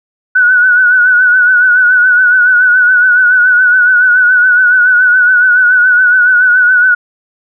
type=tone with vibrato; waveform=sine; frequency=1480 Hz; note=F#6; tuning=in tune; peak=-4 dBFS; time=0.35-6.95 s; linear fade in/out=10 ms; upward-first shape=triangle; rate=7.1 Hz; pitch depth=62 cents each way; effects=none